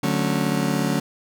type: chord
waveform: 35% pulse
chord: D major seventh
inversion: none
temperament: just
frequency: 146.83 / 183.54 / 220.2 / 275.3 Hz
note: D3 / F#3 / A3 / C#4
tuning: 0 / -14 / +2 / -12 cents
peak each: -24 dBFS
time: 0.03-1 s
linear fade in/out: 5 ms
effects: none